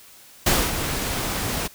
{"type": "noise with ADSR envelope", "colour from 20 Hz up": "pink", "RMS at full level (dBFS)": -17, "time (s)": [0.46, 1.68], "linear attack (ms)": 7, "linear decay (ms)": 240, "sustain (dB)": -9, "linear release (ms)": 17, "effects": ["white hiss -48 dBFS RMS until 1.74 s"]}